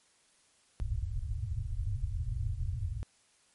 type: low-pass noise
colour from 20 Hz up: white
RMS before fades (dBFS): -34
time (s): 0.8-3.03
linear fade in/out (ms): 0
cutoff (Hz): 120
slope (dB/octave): 96
effects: white hiss -67 dBFS RMS until 3.54 s + MP3 48 kbps